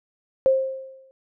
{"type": "tone with exponential decay", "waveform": "sine", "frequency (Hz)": 530, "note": "C5", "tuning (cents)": 22, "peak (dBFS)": -12, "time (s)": [0.46, 1.11], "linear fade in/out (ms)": 0, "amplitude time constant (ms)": 140, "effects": []}